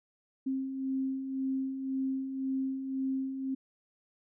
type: beating tone pair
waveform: sine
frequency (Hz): 264.3 / 266.2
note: C4 / C4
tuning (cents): +18 / +30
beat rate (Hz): 1.9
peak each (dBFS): -40 / -31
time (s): 0.46-3.55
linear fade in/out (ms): 10
effects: none